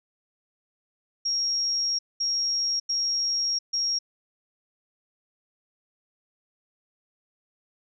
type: tone bursts at uneven times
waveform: sine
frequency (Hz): 5588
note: F8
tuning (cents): 0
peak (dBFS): -23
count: 4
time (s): 1.25-1.99 / 2.2-2.8 / 2.89-3.59 / 3.73-3.99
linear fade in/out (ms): 10
effects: none